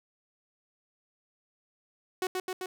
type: tone with echo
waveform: sawtooth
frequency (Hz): 370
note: F#4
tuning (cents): 0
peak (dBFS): -24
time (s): 2.22-2.27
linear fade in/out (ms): 2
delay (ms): 130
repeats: 3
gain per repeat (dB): -2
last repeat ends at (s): 2.66
effects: none